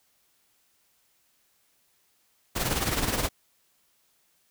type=noise with tremolo; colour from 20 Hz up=pink; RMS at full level=-25 dBFS; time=2.55-3.29 s; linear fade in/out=20 ms; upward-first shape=sine; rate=19 Hz; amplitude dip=60%; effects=white hiss -68 dBFS RMS until 4.5 s